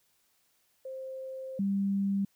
sine tone pair in turn, 526 / 197.57 Hz, C5 / G3, +9 / +14 cents, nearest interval octave + perfect fourth, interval 1695 cents, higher first, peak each -37 / -26 dBFS, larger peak second, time 0.85-1.59 / 1.59-2.25 s, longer first, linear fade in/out 5 ms, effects white hiss -71 dBFS RMS until 2.35 s

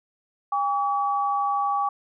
sine tone pair together, 807.6 / 1140 Hz, G#5 / C#6, -49 / +48 cents, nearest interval tritone, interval 597 cents, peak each -24 dBFS, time 0.52-1.89 s, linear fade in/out 5 ms, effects none

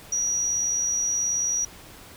sine tone with amplitude modulation, 5790 Hz, F#8, 38 cents flat, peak -21 dBFS, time 0.12-1.65 s, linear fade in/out 5 ms, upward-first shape sine, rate 78.7 Hz, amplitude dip 25%, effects pink hiss -46 dBFS RMS until 2.16 s

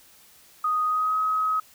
sine tone with pitch glide, 1244.5 to 1270.6 Hz, D#6 to D#6, 0 to +36 cents, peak -21 dBFS, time 0.64-1.6 s, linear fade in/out 5 ms, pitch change +36 cents, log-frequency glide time 0.85-1.18 s, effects white hiss -54 dBFS RMS until 1.74 s

